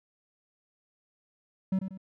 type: tone with echo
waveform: triangle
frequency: 190 Hz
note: F#3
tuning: 46 cents sharp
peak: -22 dBFS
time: 1.72-1.79 s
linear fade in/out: 5 ms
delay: 93 ms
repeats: 2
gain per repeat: -8 dB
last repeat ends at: 1.976 s
effects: none